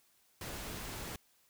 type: noise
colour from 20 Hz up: pink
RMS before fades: -43 dBFS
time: 0.41-1.16 s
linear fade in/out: 2 ms
effects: white hiss -70 dBFS RMS until 1.49 s